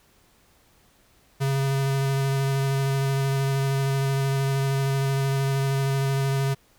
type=tone with vibrato; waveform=square; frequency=136.5 Hz; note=C#3; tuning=26 cents flat; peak=-22 dBFS; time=1.4-6.55 s; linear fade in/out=20 ms; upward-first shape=square; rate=13 Hz; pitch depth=10 cents each way; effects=pink hiss -60 dBFS RMS until 6.78 s